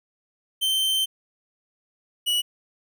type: tone pair in turn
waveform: 45% pulse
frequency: 3108 / 2934 Hz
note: G7 / F#7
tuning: -16 / -15 cents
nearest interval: minor second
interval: 99 cents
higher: first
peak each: -20 dBFS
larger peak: neither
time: 0.61-1.06 / 2.26-2.42 s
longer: first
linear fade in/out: 20 ms
effects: none